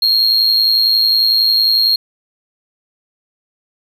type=tone with amplitude modulation; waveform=triangle; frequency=4254 Hz; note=C8; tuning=28 cents sharp; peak=-6 dBFS; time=0.02-1.96 s; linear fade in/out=5 ms; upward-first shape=sine; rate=111 Hz; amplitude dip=60%; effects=none